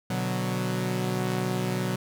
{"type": "chord", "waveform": "sawtooth", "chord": "B minor", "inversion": "none", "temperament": "equal", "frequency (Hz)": [123.47, 146.83, 185], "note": ["B2", "D3", "F#3"], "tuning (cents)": [0, 0, 0], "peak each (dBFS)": [-26, -31, -25], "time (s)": [0.1, 1.96], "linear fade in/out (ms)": 5, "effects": []}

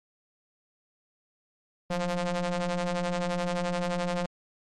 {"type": "ring-modulated tone", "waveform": "sawtooth", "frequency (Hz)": 174.61, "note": "F3", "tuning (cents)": 0, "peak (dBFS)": -20, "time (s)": [1.9, 4.26], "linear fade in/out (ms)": 5, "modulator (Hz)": 355, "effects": ["low-pass 7000 Hz 12 dB/octave", "MP3 64 kbps"]}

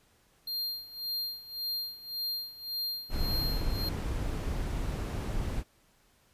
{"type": "tone with tremolo", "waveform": "square", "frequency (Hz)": 4200, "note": "C8", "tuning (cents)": 6, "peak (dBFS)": -31, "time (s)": [0.47, 3.89], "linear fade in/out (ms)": 5, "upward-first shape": "sine", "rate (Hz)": 1.8, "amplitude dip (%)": 85}
{"type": "noise", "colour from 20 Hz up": "brown", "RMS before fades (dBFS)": -32, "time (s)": [3.09, 5.64], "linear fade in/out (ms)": 50}
{"effects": ["pink hiss -66 dBFS RMS until 6.33 s", "resampled to 32000 Hz"]}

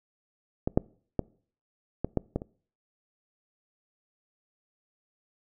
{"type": "clicks", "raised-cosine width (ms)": 2, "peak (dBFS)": [-13, -7, -12, -14, -11, -14, -25], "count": 7, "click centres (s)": [0.675, 0.775, 1.193, 2.046, 2.173, 2.36, 2.419], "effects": ["noise-tail reverb RT60 0.5 s tail -24 dB re dry"]}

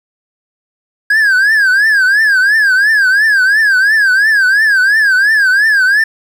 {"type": "tone with vibrato", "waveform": "triangle", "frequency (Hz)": 1632, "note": "G#6", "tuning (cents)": -31, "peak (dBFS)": -5, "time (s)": [1.1, 6.04], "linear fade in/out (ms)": 5, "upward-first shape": "triangle", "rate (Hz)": 2.9, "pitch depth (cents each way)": 180, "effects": ["7-bit"]}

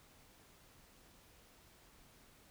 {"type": "silence", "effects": ["pink hiss -64 dBFS RMS until 2.5 s"]}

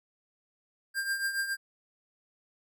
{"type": "tone with tremolo", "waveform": "square", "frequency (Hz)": 1595, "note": "G6", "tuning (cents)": 30, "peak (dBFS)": -27, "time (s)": [0.94, 1.57], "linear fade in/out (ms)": 50, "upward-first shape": "triangle", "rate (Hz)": 7.1, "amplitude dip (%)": 70, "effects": []}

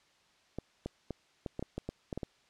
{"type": "clicks", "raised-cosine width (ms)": 2, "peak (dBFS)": -23, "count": 11, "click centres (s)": [0.586, 0.86, 1.107, 1.462, 1.594, 1.626, 1.78, 1.89, 2.128, 2.176, 2.232], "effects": ["white hiss -67 dBFS RMS until 2.49 s", "low-pass 5000 Hz 12 dB/octave"]}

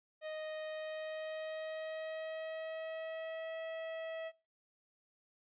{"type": "tone with pitch glide", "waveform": "45% pulse", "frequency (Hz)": [622.3, 648], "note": ["D#5", "E5"], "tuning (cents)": [0, -30], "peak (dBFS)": -40, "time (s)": [0.21, 4.32], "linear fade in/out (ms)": 50, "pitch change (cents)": 70, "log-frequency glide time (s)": [0.68, 3.6], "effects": ["noise-tail reverb RT60 0.3 s tail -22 dB re dry", "resampled to 8000 Hz"]}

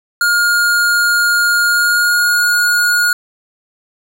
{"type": "tone with pitch glide", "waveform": "square", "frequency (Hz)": [1421, 1439.2], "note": ["F6", "F#6"], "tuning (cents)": [30, -48], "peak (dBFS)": -11, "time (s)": [0.21, 3.13], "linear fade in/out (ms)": 2, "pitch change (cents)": 22, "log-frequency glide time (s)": [1.64, 2.47], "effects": ["8-bit"]}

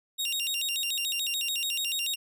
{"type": "tone with vibrato", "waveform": "sawtooth", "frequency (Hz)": 3236, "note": "G#7", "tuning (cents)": -46, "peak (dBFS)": -25, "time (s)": [0.18, 2.16], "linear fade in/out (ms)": 20, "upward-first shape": "square", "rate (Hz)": 6.9, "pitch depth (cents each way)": 260, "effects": []}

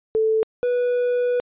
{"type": "tone pair in turn", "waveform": ["sine", "triangle"], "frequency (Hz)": [440, 490.5], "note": ["A4", "B4"], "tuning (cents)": [0, -12], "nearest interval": "major second", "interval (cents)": 188, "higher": "second", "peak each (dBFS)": -16, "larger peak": "neither", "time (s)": [[0.15, 0.43], [0.63, 1.4]], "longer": "second", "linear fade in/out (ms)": 0, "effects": ["resampled to 8000 Hz"]}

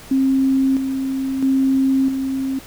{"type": "tone with tremolo", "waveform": "sine", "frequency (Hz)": 267, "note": "C4", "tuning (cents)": 35, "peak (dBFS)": -13, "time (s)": [0.11, 2.59], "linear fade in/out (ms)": 5, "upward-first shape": "square", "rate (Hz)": 0.76, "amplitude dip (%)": 50, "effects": ["pink hiss -40 dBFS RMS until 2.66 s"]}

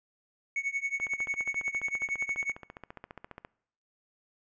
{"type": "tone with tremolo", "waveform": "triangle", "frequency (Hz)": 2217, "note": "C#7", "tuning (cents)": 0, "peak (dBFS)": -24, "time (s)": [0.56, 2.52], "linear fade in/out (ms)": 2, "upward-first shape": "triangle", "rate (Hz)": 11, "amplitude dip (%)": 100}
{"type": "click train", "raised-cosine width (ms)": 0.5, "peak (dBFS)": -27, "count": 37, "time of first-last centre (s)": [1, 3.449], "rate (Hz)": 14.7}
{"effects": ["noise-tail reverb RT60 0.7 s tail -24 dB re dry", "resampled to 16000 Hz"]}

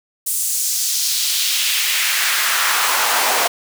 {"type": "noise with high-pass filter sweep", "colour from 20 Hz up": "pink", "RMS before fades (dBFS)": -18, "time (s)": [0.26, 3.48], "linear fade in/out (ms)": 10, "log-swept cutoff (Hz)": [8900, 670], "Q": 1.5, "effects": []}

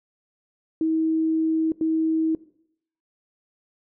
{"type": "tone bursts at uneven times", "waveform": "sine", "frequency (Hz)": 320.1, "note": "D#4", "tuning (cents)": 49, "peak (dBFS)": -19, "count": 2, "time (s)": [[0.81, 1.72], [1.81, 2.35]], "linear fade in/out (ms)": 2, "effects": ["noise-tail reverb RT60 0.7 s tail -19 dB re dry"]}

